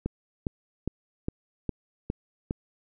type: click train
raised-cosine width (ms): 3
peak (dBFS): -15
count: 7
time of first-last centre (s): 0.06-2.509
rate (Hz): 2.45
effects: none